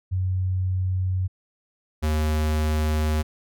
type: tone pair in turn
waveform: sine / square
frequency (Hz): 92.8 / 77.01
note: F#2 / D#2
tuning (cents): +6 / -17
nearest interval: minor third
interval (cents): 323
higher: first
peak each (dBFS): -21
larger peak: neither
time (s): 0.11-1.28 / 2.02-3.23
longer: second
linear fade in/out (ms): 20
effects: none